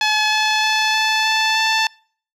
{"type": "tone with pitch steps", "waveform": "10% pulse", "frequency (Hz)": [856, 861.5, 866.9, 872.5, 878, 883.6], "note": ["A5", "A5", "A5", "A5", "A5", "A5"], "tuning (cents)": [-48, -37, -26, -15, -4, 7], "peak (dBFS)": -6, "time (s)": [0.01, 1.87], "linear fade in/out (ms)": 2, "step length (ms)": 310, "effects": ["noise-tail reverb RT60 0.5 s tail -26 dB re dry", "low-pass 6000 Hz 12 dB/octave"]}